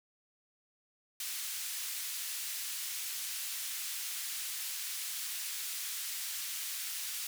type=band-pass noise; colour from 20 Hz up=white; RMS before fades=-39 dBFS; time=1.2-7.27 s; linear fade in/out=2 ms; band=2000 to 16000 Hz; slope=12 dB/octave; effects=none